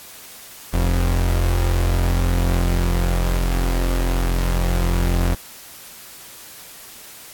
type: tone pair together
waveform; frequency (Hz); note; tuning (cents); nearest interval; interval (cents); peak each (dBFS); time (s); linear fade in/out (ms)
40% pulse; 43.76 / 87.3; F1 / F2; +4 / 0; octave; 1196; -16 / -23; 0.73-5.35; 10
effects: white hiss -40 dBFS RMS until 7.33 s + AAC 64 kbps